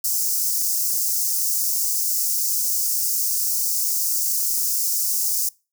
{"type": "high-pass noise", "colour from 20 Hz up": "white", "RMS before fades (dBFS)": -22, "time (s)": [0.04, 5.49], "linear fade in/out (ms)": 5, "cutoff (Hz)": 5100, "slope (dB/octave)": 48, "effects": ["noise-tail reverb RT60 0.3 s tail -24 dB re dry"]}